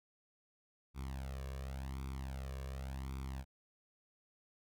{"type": "tone with flanger", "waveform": "sawtooth", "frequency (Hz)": 66.6, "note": "C2", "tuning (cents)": 31, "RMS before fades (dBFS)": -43, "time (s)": [0.94, 3.45], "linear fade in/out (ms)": 50, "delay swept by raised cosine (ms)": [0.85, 1.79], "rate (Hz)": 0.9, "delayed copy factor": 0.8, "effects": []}